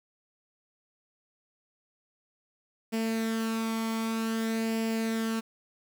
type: tone with flanger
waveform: sawtooth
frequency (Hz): 224.5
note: A3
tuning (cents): +35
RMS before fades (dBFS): -30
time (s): 2.92-5.41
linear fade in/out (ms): 20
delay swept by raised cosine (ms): 0.39 to 0.91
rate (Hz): 0.53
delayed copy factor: +0.5
effects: 9-bit